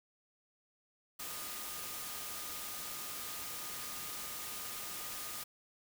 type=tone in noise; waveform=sine; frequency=1227 Hz; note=D#6; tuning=25 cents flat; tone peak=-53 dBFS; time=1.19-5.44 s; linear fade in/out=10 ms; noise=white; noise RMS=-43 dBFS; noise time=1.19-5.44 s; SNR=-13 dB; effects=none